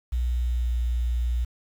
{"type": "tone with pitch glide", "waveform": "sine", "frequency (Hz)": [60.7, 59.9], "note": ["B1", "A#1"], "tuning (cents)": [-29, 48], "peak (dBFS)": -22, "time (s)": [0.12, 1.45], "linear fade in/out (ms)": 10, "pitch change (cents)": -23, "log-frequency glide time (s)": [0.42, 0.74], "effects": ["8-bit"]}